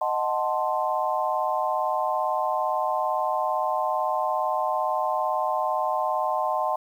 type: chord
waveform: sine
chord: D# diminished seventh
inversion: none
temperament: equal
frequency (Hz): 622.3 / 740 / 880 / 1046.5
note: D#5 / F#5 / A5 / C6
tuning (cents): 0 / 0 / 0 / 0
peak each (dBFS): -28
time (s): 0.01-6.76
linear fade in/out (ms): 5
effects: 9-bit